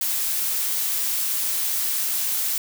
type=noise; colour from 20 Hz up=blue; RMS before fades=-24 dBFS; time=0.01-2.58 s; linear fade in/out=2 ms; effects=none